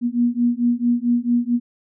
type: beating tone pair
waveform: sine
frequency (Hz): 237.9 / 242.4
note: A#3 / B3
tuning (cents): +35 / -32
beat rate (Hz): 4.5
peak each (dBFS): -19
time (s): 0.01-1.6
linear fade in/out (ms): 50
effects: none